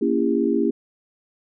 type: chord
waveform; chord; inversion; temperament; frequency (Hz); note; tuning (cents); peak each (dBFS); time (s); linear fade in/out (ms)
sine; A# diminished seventh; none; just; 233.1 / 279.7 / 335.6 / 402.8; A#3 / C#4 / E4 / G4; 0 / +16 / +31 / +47; -23; 0.01-0.71; 10
effects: none